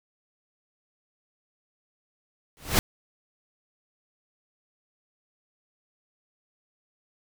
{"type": "noise with exponential growth", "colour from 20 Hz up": "pink", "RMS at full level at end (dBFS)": -17, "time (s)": [2.57, 2.79], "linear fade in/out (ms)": 0, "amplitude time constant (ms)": 46, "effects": []}